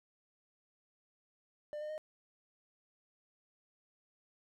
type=tone with pitch steps; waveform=triangle; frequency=597 / 607.1 / 617.3 Hz; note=D5 / D#5 / D#5; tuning=+28 / -43 / -14 cents; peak=-37 dBFS; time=1.73-1.979 s; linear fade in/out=0 ms; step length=83 ms; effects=none